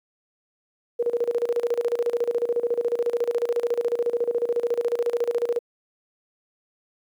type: tone with tremolo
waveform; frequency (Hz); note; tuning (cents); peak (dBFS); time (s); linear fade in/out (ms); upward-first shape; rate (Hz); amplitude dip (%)
sine; 475.7; A#4; +35; -18; 0.99-5.59; 10; square; 14; 80
effects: high-pass 300 Hz 12 dB/octave + 10-bit